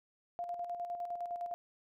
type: tone with tremolo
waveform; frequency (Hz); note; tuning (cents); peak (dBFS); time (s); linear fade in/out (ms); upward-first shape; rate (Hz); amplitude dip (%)
sine; 698.5; F5; 0; -35; 0.39-1.54; 0; square; 9.8; 50
effects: none